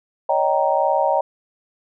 sine chord, Eb dominant seventh, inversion third, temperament just, 560 / 622.3 / 777.8 / 933.4 Hz, Db5 / Eb5 / G5 / Bb5, +18 / 0 / -14 / +2 cents, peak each -21 dBFS, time 0.29-1.21 s, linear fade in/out 5 ms, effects none

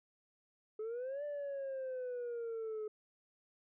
sine exponential two-way sweep, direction up then down, 424.3 to 590 to 424.3 Hz, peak -36 dBFS, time 0.79-2.88 s, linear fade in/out 5 ms, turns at 1.24 s, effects tanh soft clip ceiling -37 dBFS

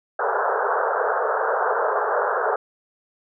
pink band-pass noise, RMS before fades -22 dBFS, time 0.19-2.56 s, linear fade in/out 5 ms, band 410 to 1600 Hz, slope 96 dB/octave, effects none

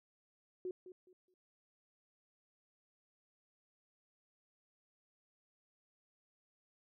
sine tone with echo, 366.5 Hz, F#4, 16 cents flat, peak -38 dBFS, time 0.65-0.71 s, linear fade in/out 2 ms, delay 210 ms, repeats 3, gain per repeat -12 dB, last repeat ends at 1.34 s, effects none

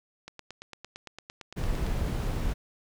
click train, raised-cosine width 0.2 ms, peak -24 dBFS, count 15, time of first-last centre 0.28-1.866 s, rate 8.83 Hz
brown noise, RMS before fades -29 dBFS, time 1.56-2.54 s, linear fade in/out 20 ms
effects none

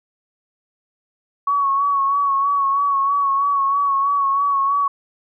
sine tone with vibrato, 1116 Hz, C#6, 11 cents sharp, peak -15 dBFS, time 1.47-4.88 s, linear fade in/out 5 ms, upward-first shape sine, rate 3.1 Hz, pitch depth 36 cents each way, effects none

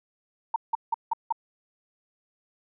sine tone bursts, 914 Hz, A#5, 34 cents flat, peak -21 dBFS, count 5, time 0.54-1.325 s, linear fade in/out 5 ms, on 21 ms, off 170 ms, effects none

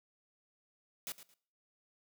white noise with echo, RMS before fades -41 dBFS, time 1.07-1.12 s, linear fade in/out 0 ms, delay 110 ms, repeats 2, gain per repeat -13 dB, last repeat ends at 1.34 s, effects noise-tail reverb RT60 0.5 s tail -20 dB re dry + high-pass 150 Hz 12 dB/octave

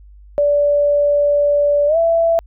sine tone with pitch glide, 580 to 666.2 Hz, D5 to E5, -22 to +18 cents, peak -11 dBFS, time 0.38-2.39 s, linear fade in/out 0 ms, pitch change +240 cents, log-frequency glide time 1.87-1.97 s, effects added 50 Hz sine -39 dBFS peak until 2.46 s

